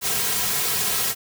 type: noise with comb filter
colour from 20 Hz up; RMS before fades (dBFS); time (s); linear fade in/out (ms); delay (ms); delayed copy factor
white; -23; 0.01-1.15; 50; 3.4; -0.65
effects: none